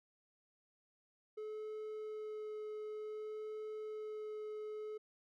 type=tone with vibrato; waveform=triangle; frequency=428.8 Hz; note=A4; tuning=45 cents flat; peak=-40 dBFS; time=1.37-4.98 s; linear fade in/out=10 ms; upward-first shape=sine; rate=0.55 Hz; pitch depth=8 cents each way; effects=none